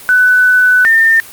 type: tone pair in turn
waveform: sine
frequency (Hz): 1497 / 1808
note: F#6 / A6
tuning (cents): +20 / +47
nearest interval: minor third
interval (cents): 327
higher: second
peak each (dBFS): -5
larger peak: neither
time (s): 0.09-0.85 / 0.85-1.2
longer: first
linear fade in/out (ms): 0
effects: white hiss -33 dBFS RMS until 1.32 s + Opus 32 kbps